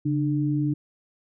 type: tone pair together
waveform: sine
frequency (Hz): 141.4 / 299.1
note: C#3 / D4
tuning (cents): +35 / +32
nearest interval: octave + minor second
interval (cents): 1297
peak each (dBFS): -24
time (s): 0.05-0.74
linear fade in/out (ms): 10
effects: none